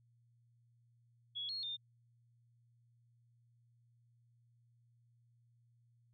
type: tone with pitch steps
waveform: sine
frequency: 3353 / 4293 / 3622 Hz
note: G#7 / C8 / A7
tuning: +16 / +44 / +49 cents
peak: -39 dBFS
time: 1.35-1.77 s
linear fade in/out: 20 ms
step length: 140 ms
effects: added 118 Hz sine -68 dBFS peak until 6.13 s